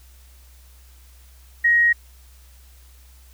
sine tone, 1885 Hz, A#6, 19 cents sharp, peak -13 dBFS, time 1.64-1.93 s, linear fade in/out 10 ms, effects added 63 Hz sine -46 dBFS peak until 3.33 s + white hiss -55 dBFS RMS until 3.33 s

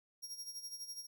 sawtooth tone with tremolo, 5600 Hz, F8, 4 cents sharp, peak -39 dBFS, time 0.22-1.07 s, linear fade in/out 20 ms, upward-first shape sine, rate 12 Hz, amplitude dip 70%, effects none

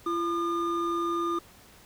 triangle tone pair together, 340.1 / 1212 Hz, F4 / D#6, -46 / -46 cents, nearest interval octave + minor seventh, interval 2200 cents, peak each -27 dBFS, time 0.06-1.39 s, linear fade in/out 5 ms, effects pink hiss -54 dBFS RMS until 1.85 s

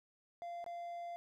triangle tone with dropouts, 691 Hz, F5, 19 cents flat, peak -40 dBFS, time 0.42-1.16 s, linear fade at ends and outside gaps 0 ms, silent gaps 0.642-0.663 s, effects none

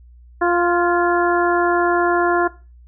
harmonic tone with a mistuned harmonic, 349.2 Hz, F4, in tune, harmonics 1 / 2 / 3 / 4 / 5, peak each -17 / -20 / -22 / -23 / -24 dBFS, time 0.41-2.48 s, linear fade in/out 10 ms, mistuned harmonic 5, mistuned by -29 cents, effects noise-tail reverb RT60 0.3 s tail -17 dB re dry + added 60 Hz sine -42 dBFS peak until 2.87 s

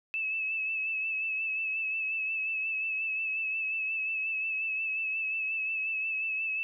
sine tone with vibrato, 2609 Hz, E7, 18 cents flat, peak -29 dBFS, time 0.14-6.63 s, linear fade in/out 0 ms, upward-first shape sine, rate 5.6 Hz, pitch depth 33 cents each way, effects none

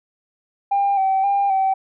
sine tone with vibrato, 784 Hz, G5, in tune, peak -14 dBFS, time 0.71-1.74 s, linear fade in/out 10 ms, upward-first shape square, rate 1.9 Hz, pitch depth 33 cents each way, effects tanh soft clip ceiling -12 dBFS

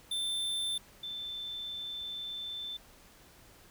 square / sine tone pair in turn, 3554 / 3539 Hz, A7 / A7, +17 / +9 cents, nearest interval unison, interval 8 cents, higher first, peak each -32 / -37 dBFS, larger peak first, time 0.11-0.78 / 1.03-2.77 s, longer second, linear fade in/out 5 ms, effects pink hiss -58 dBFS RMS until 3.7 s

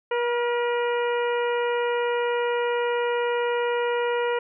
harmonic tone with a mistuned harmonic, 480.2 Hz, B4, 49 cents flat, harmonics 1 / 2 / 3 / 4 / 5 / 6, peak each -23 / -29 / -33 / -35 / -37 / -39 dBFS, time 0.11-4.39 s, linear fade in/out 5 ms, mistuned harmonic 3, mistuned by -30 cents, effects none

